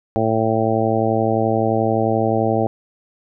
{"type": "harmonic tone", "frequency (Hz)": 111.5, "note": "A2", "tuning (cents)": 23, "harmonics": [1, 2, 3, 4, 5, 6, 7], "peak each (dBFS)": [-23, -23, -23, -23, -23, -23, -23], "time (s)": [0.16, 2.67], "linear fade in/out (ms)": 0, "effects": []}